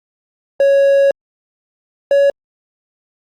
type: tone pair in turn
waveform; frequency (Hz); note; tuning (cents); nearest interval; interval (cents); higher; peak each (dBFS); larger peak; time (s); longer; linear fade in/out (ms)
triangle; 554.4 / 560.8; C#5 / C#5; 0 / +20; unison; 20; second; -6; neither; 0.6-1.11 / 2.11-2.3; first; 2
effects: Opus 32 kbps